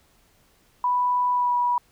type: tone with pitch glide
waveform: sine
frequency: 987.8 to 974.2 Hz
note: B5 to B5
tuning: 0 to -24 cents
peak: -19 dBFS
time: 0.84-1.78 s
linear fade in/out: 2 ms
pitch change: -24 cents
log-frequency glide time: 1.32-1.54 s
effects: pink hiss -61 dBFS RMS until 1.91 s